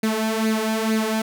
sawtooth tone with flanger, 220 Hz, A3, in tune, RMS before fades -22 dBFS, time 0.03-1.22 s, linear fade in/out 5 ms, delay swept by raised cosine 0.45 to 3.35 ms, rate 2.2 Hz, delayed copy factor +0.65, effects none

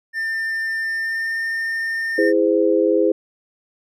triangle tone with pitch glide, 1797 to 1813.7 Hz, A6 to A#6, +36 to -48 cents, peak -19 dBFS, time 0.13-2.33 s, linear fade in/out 50 ms, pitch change +16 cents, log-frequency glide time 0.84-1.41 s
sine chord, E augmented, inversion none, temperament just, 329.6 / 412 / 515 Hz, E4 / G#4 / B#4, 0 / -14 / -28 cents, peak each -18 dBFS, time 2.18-3.12 s, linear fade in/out 5 ms
effects none

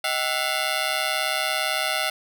10% pulse ring-modulated tone, 698.5 Hz, F5, in tune, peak -11 dBFS, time 0.04-2.1 s, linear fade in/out 5 ms, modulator 68.9 Hz, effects none

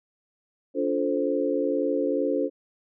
sine chord, D minor seventh, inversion none, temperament equal with one note detuned, 287 / 349.2 / 440 / 523.3 Hz, D4 / F4 / A4 / C5, -40 / 0 / 0 / 0 cents, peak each -27 / -30 / -28 / -27 dBFS, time 0.74-2.5 s, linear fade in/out 50 ms, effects none

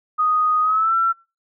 sine tone with pitch glide, 1244.5 to 1349.3 Hz, D#6 to E6, 0 to +40 cents, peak -15 dBFS, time 0.18-1.13 s, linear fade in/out 20 ms, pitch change +140 cents, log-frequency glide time 0.62-0.95 s, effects noise-tail reverb RT60 0.3 s tail -25 dB re dry

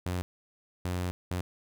sawtooth tone bursts at uneven times, 90 Hz, F#2, 47 cents flat, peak -26 dBFS, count 3, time 0.06-0.22 / 0.85-1.11 / 1.31-1.41 s, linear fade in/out 0 ms, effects none

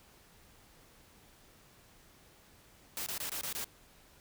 white noise bursts, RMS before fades -38 dBFS, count 6, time 2.97-3.643 s, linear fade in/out 0 ms, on 93 ms, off 23 ms, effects pink hiss -61 dBFS RMS until 4.2 s

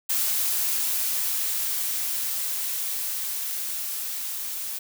blue noise with level ramp, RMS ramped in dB -24 to -32 dBFS, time 0.09-4.79 s, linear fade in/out 10 ms, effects none

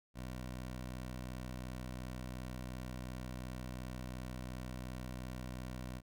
15% pulse tone, 62.8 Hz, B1, 30 cents sharp, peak -36 dBFS, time 0.14-6.02 s, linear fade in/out 50 ms, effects none

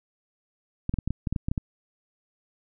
clicks, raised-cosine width 5 ms, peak -14 dBFS, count 11, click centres 0.894 / 0.94 / 0.987 / 1.076 / 1.106 / 1.272 / 1.326 / 1.362 / 1.485 / 1.515 / 1.578 s, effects none

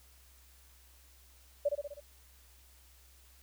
sine tone with echo, 578 Hz, D5, 28 cents flat, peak -25 dBFS, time 1.65-1.69 s, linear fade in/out 10 ms, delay 63 ms, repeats 5, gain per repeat -4 dB, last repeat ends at 2.005 s, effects added 64 Hz sine -60 dBFS peak until 3.42 s + white hiss -63 dBFS RMS until 3.42 s

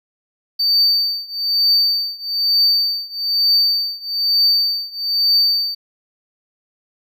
triangle tone with tremolo, 4595 Hz, D8, 39 cents flat, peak -9 dBFS, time 0.59-5.75 s, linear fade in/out 10 ms, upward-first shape triangle, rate 1.1 Hz, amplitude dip 95%, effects none

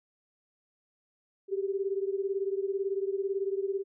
sine beating tone pair, 386.7 / 404.7 Hz, G4 / G#4, -24 / -45 cents, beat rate 18 Hz, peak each -30 / -33 dBFS, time 1.48-3.84 s, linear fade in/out 50 ms, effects none

